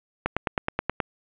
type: click train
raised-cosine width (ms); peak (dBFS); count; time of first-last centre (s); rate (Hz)
0.5; -8; 8; 0.26-1.002; 9.43
effects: resampled to 8000 Hz + 7-bit